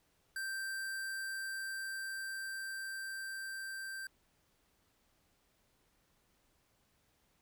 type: tone with level ramp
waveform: square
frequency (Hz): 1568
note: G6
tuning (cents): 0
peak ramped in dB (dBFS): -38 to -42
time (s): 0.36-4.07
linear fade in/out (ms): 2
effects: pink hiss -74 dBFS RMS until 7.41 s